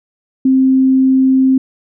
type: tone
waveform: sine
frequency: 263.1 Hz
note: C4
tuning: 10 cents sharp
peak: -7 dBFS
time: 0.45-1.58 s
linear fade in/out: 5 ms
effects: none